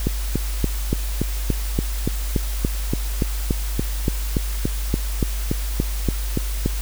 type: click train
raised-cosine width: 3 ms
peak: -6 dBFS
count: 24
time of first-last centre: 0.07-6.66 s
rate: 3.49 Hz
effects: added 50 Hz sine -22 dBFS peak until 6.81 s + white hiss -34 dBFS RMS until 6.81 s